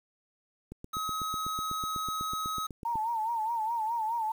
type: click train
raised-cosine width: 3 ms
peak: -28 dBFS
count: 19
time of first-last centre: 0.72-2.956 s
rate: 8.05 Hz
type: tone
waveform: square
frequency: 1274 Hz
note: D#6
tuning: 41 cents sharp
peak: -32 dBFS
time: 0.93-2.67 s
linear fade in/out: 10 ms
type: tone with vibrato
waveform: sine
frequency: 903 Hz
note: A5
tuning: 45 cents sharp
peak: -28 dBFS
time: 2.85-4.32 s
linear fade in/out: 5 ms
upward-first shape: sine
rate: 4.8 Hz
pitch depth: 86 cents each way
effects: 9-bit